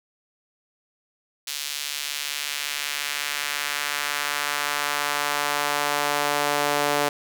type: tone with high-pass filter sweep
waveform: sawtooth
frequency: 145.5 Hz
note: D3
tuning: 16 cents flat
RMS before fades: -26 dBFS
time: 1.47-7.09 s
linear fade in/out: 5 ms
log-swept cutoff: 3700 to 540 Hz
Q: 1
effects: none